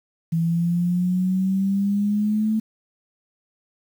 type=exponential sweep; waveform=sine; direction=up; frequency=163.9 to 220 Hz; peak=-18 dBFS; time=0.32-2.6 s; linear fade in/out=10 ms; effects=8-bit